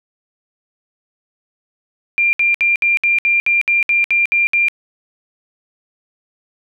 sine tone bursts, 2386 Hz, D7, 27 cents sharp, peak -11 dBFS, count 12, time 2.18-4.684 s, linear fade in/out 0 ms, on 150 ms, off 64 ms, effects none

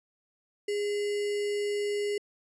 sine tone with sample-and-hold, 411 Hz, G#4, 18 cents flat, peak -27 dBFS, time 0.68-2.18 s, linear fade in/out 5 ms, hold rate 2450 Hz, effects resampled to 22050 Hz

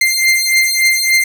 sawtooth beating tone pair, 2093 / 2096.5 Hz, C7 / C7, 0 / +3 cents, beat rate 3.5 Hz, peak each -10 dBFS, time 0.01-1.24 s, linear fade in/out 5 ms, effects none

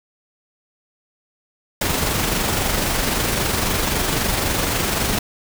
pink noise with amplitude modulation, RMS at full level -19 dBFS, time 1.81-5.19 s, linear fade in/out 5 ms, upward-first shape sine, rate 23.8 Hz, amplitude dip 35%, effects none

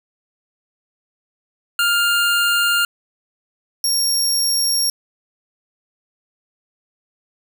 25% pulse tone pair in turn, 1403 / 5562 Hz, F6 / F8, +8 / -8 cents, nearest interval 2 octaves, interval 2384 cents, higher second, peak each -11 dBFS, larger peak neither, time 1.79-2.85 / 3.84-4.9 s, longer neither, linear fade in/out 2 ms, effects none

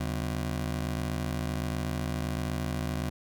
25% pulse ring-modulated tone, 109.3 Hz, A2, 11 cents flat, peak -23 dBFS, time 0-3.1 s, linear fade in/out 5 ms, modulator 30.7 Hz, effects none

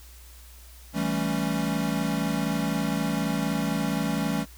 square chord, A dominant seventh, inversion second, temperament equal, 164.81 / 196 / 220 / 277.2 Hz, E3 / G3 / A3 / C#4, 0 / 0 / 0 / 0 cents, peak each -31 dBFS, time 0.93-4.46 s, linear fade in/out 50 ms, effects added 60 Hz sine -46 dBFS peak until 4.57 s + white hiss -52 dBFS RMS until 4.57 s

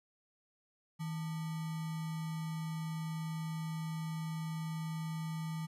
sine tone with sample-and-hold, 160.3 Hz, E3, 48 cents flat, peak -36 dBFS, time 0.99-5.67 s, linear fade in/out 20 ms, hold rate 1050 Hz, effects resampled to 32000 Hz

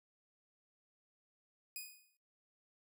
5% pulse tone with exponential decay, 2482 Hz, D#7, 5 cents flat, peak -31 dBFS, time 1.76-2.17 s, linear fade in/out 1 ms, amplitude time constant 89 ms, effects noise-tail reverb RT60 0.5 s tail -26 dB re dry

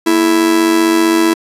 45% pulse tone with amplitude modulation, 330 Hz, E4, 2 cents sharp, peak -6 dBFS, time 0.06-1.34 s, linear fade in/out 10 ms, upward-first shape sine, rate 95.5 Hz, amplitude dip 65%, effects resampled to 32000 Hz

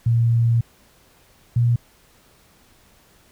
sine tone pair in turn, 116.54 / 119.13 Hz, A#2 / A#2, 0 / +38 cents, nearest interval unison, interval 38 cents, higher second, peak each -14 dBFS, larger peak neither, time 0.06-0.61 / 1.56-1.76 s, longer first, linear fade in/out 5 ms, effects pink hiss -55 dBFS RMS until 3.31 s

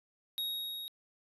square tone with level ramp, 3770 Hz, A#7, 19 cents sharp, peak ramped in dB -33 to -41 dBFS, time 0.38-0.88 s, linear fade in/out 0 ms, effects resampled to 32000 Hz

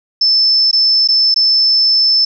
sine tone with dropouts, 5274 Hz, E8, in tune, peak -8 dBFS, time 0.21-2.25 s, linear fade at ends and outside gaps 5 ms, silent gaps 0.713-0.729 / 1.076-1.086 / 1.343-1.36 s, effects none

